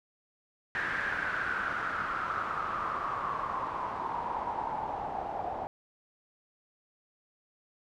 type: noise with low-pass filter sweep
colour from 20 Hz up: white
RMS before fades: -34 dBFS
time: 0.75-5.67 s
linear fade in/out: 0 ms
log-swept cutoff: 1700 to 750 Hz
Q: 6.6
effects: none